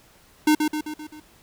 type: tone with echo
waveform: square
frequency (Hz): 305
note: D#4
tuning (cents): -34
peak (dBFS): -15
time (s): 0.47-0.55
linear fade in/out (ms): 5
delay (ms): 130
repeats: 5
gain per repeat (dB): -5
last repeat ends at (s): 1.2
effects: pink hiss -55 dBFS RMS until 1.42 s